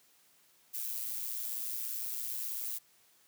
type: noise with amplitude modulation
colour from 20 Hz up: violet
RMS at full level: -35 dBFS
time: 0.73-2.79 s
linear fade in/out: 20 ms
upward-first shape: sine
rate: 118 Hz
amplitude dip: 60%
effects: white hiss -66 dBFS RMS until 3.27 s + high-pass 100 Hz 12 dB/octave